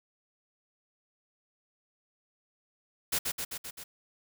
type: noise with echo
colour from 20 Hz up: white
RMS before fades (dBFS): -29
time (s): 3.12-3.19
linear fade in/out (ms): 10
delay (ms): 130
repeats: 5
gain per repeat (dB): -3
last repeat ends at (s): 3.84
effects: none